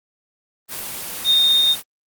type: tone in noise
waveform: sine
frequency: 3672 Hz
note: A#7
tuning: 27 cents flat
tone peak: -12 dBFS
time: 1.24-1.76 s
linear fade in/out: 50 ms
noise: white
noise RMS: -29 dBFS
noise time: 0.68-1.83 s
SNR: +14 dB
effects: Opus 24 kbps